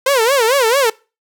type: tone with vibrato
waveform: sawtooth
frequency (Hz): 500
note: B4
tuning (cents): +21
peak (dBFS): -7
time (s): 0.06-0.9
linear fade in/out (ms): 5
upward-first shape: sine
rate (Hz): 4.5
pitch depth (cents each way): 220
effects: noise-tail reverb RT60 0.3 s tail -22 dB re dry